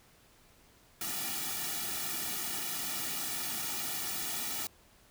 white noise with comb filter, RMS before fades -36 dBFS, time 1.01-4.67 s, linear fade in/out 2 ms, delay 1.9 ms, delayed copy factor -0.95, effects pink hiss -62 dBFS RMS until 5.1 s

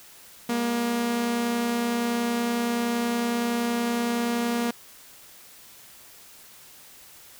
sawtooth tone pair together, 206.2 / 236.9 Hz, G#3 / A#3, -12 / +28 cents, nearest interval major second, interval 240 cents, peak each -31 / -20 dBFS, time 0.49-4.71 s, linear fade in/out 5 ms, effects white hiss -49 dBFS RMS until 7.39 s

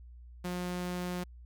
sawtooth tone, 178.8 Hz, F3, 41 cents sharp, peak -30 dBFS, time 0.44-1.24 s, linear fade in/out 10 ms, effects added 60 Hz sine -48 dBFS peak until 1.45 s

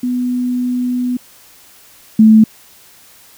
sine tone pair in turn, 248.2 / 218.7 Hz, B3 / A3, +9 / -10 cents, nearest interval major second, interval 219 cents, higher first, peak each -14 / -3 dBFS, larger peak second, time 0.03-1.17 / 2.19-2.44 s, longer first, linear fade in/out 5 ms, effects white hiss -44 dBFS RMS until 3.37 s

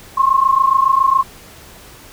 sine tone pair together, 1057.8 / 1085 Hz, C6 / C#6, +19 / -37 cents, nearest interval unison, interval 44 cents, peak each -13 dBFS, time 0.17-1.23 s, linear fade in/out 10 ms, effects pink hiss -40 dBFS RMS until 2.12 s

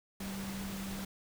sine tone in noise, 194.9 Hz, G3, 10 cents flat, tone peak -39 dBFS, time 0.2-1.05 s, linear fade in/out 5 ms, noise pink, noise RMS -44 dBFS, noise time 0.2-1.05 s, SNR +2 dB, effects none

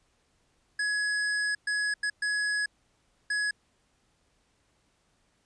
square tone bursts at uneven times, 1681 Hz, G#6, 20 cents sharp, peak -27 dBFS, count 5, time 0.79-1.55 / 1.67-1.94 / 2.03-2.1 / 2.22-2.66 / 3.3-3.51 s, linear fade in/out 5 ms, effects pink hiss -70 dBFS RMS until 5.45 s + resampled to 22050 Hz

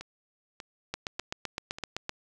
two click trains, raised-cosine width 0.2 ms, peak -15 / -23 dBFS, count 10 / 4, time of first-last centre 0.94-2.094 / 0.01-1.785 s, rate 7.8 / 1.69 Hz, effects none

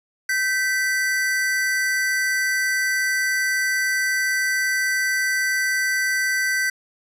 square tone pair together, 1546.4 / 1975.5 Hz, G6 / B6, -24 / 0 cents, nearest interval major third, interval 424 cents, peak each -23 dBFS, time 0.29-6.7 s, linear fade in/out 5 ms, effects resampled to 32000 Hz

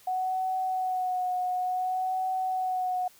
sine tone with vibrato, 740 Hz, F#5, in tune, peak -26 dBFS, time 0.07-3.08 s, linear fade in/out 5 ms, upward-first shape sine, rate 0.56 Hz, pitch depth 25 cents each way, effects white hiss -57 dBFS RMS until 3.19 s

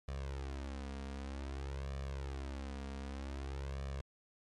sawtooth tone with flanger, 68.2 Hz, C#2, 28 cents flat, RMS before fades -42 dBFS, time 0.08-4.01 s, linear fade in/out 0 ms, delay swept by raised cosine 1.7 to 4.3 ms, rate 0.53 Hz, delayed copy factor +0.8, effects low-pass 7000 Hz 12 dB/octave + MP3 64 kbps

